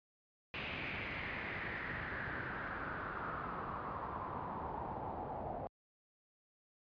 pink noise with low-pass filter sweep, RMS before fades -42 dBFS, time 0.54-5.67 s, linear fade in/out 0 ms, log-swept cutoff 2600 to 730 Hz, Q 4.4, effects high-pass 60 Hz 12 dB/octave + resampled to 11025 Hz

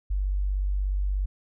sine tone, 48.39 Hz, G1, 22 cents flat, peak -23 dBFS, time 0.1-1.26 s, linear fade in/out 10 ms, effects none

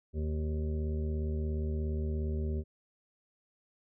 harmonic tone with a mistuned harmonic, 77.1 Hz, D#2, 15 cents flat, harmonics 1 / 2 / 3 / 5 / 6 / 7 / 8, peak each -31 / -42 / -40 / -41 / -54 / -52 / -56 dBFS, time 0.13-2.64 s, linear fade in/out 50 ms, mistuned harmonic 8, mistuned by -34 cents, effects none

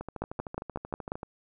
two click trains, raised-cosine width 1 ms, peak -23 / -17 dBFS, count 17 / 6, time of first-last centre 0.01-1.231 / 0.22-1.119 s, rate 13.1 / 5.56 Hz, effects none

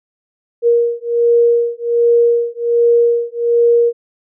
sine beating tone pair, 470.7 / 472 Hz, A#4 / A#4, +17 / +22 cents, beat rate 1.3 Hz, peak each -13 dBFS, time 0.62-3.93 s, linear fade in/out 50 ms, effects none

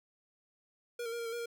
square tone with pitch steps, 478 / 458 / 471.6 / 465.5 / 456 / 474.4 / 467.4 Hz, A#4 / A#4 / A#4 / A#4 / A#4 / A#4 / A#4, +43 / -31 / +20 / -2 / -38 / +30 / +5 cents, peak -37 dBFS, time 0.99-1.459 s, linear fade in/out 5 ms, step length 67 ms, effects none

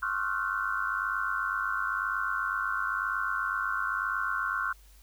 sine tone cluster, 1070 / 1131 / 1337 / 1425 / 1527 Hz, C6 / C#6 / E6 / F6 / G6, +38 / +34 / +24 / +34 / -46 cents, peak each -35 / -38 / -35 / -32 / -34 dBFS, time 0.02-4.73 s, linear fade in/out 10 ms, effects added 50 Hz sine -53 dBFS peak until 5.02 s + white hiss -61 dBFS RMS until 5.02 s

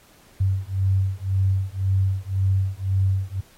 sine beating tone pair, 95 / 96.9 Hz, F#2 / G2, +46 / -20 cents, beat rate 1.9 Hz, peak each -22 / -22 dBFS, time 0.4-3.41 s, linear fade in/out 10 ms, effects pink hiss -54 dBFS RMS until 3.57 s + AAC 48 kbps

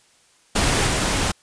pink noise with level steps, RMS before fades -19 / -21 dBFS, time 0.55-1.32 s, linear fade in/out 10 ms, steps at 0.86 s, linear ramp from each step 20 ms, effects white hiss -57 dBFS RMS until 1.42 s + resampled to 22050 Hz

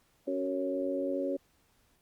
harmonic tone with a mistuned harmonic, 92.4 Hz, F#2, 2 cents flat, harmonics 3 / 4 / 5 / 6, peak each -34 / -36 / -41 / -33 dBFS, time 0.27-1.37 s, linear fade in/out 10 ms, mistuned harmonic 4, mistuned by +16 cents, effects pink hiss -69 dBFS RMS until 2.01 s + Opus 48 kbps

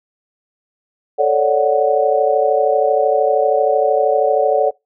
sine chord, D major seventh, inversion second, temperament equal, 440 / 554.4 / 587.3 / 740 Hz, A4 / C#5 / D5 / F#5, 0 / 0 / 0 / 0 cents, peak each -17 dBFS, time 1.18-4.71 s, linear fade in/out 20 ms, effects noise-tail reverb RT60 0.2 s tail -24 dB re dry

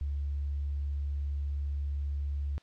triangle tone with tanh clipping, 71.3 Hz, C#2, 49 cents sharp, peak -30 dBFS, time 0.01-2.58 s, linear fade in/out 0 ms, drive 4 dB, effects white hiss -64 dBFS RMS until 2.62 s + low-pass 4000 Hz 12 dB/octave

